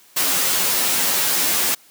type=noise with comb filter; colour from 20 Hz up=white; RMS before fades=-19 dBFS; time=0.16-1.75 s; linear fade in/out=10 ms; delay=11 ms; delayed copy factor=+1; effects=white hiss -51 dBFS RMS until 1.9 s + high-pass 150 Hz 12 dB/octave